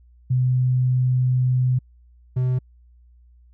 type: tone pair in turn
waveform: sine / triangle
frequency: 127 / 127 Hz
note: B2 / B2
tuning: +49 / +49 cents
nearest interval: unison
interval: 0 cents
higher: neither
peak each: -16 dBFS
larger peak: neither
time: 0.3-1.79 / 2.36-2.59 s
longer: first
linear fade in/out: 10 ms
effects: added 60 Hz sine -49 dBFS peak until 3.53 s